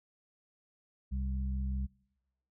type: harmonic tone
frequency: 65.41 Hz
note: C2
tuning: in tune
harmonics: 1 / 2 / 3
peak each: -32 / -45 / -41 dBFS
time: 1.11-1.87 s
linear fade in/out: 20 ms
effects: noise-tail reverb RT60 1.0 s tail -26 dB re dry